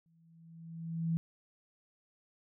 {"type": "tone with exponential growth", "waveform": "sine", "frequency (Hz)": 164.81, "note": "E3", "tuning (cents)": 0, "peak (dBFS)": -27, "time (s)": [0.06, 1.17], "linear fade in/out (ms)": 0, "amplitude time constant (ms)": 240, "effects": []}